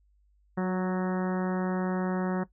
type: harmonic tone with a mistuned harmonic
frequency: 185 Hz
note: F#3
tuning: in tune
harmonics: 1 / 2 / 3 / 4 / 5 / 6 / 7 / 8 / 9 / 10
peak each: -27 / -33 / -37 / -39 / -41 / -43 / -44 / -45 / -46 / -47 dBFS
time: 0.57-2.44 s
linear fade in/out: 10 ms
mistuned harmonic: 2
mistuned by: -22 cents
effects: noise-tail reverb RT60 0.1 s tail -17 dB re dry + added 50 Hz sine -62 dBFS peak until 2.52 s